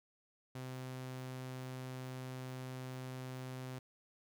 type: tone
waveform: sawtooth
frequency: 128.9 Hz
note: C3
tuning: 26 cents flat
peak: -39 dBFS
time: 0.55-3.79 s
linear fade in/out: 5 ms
effects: none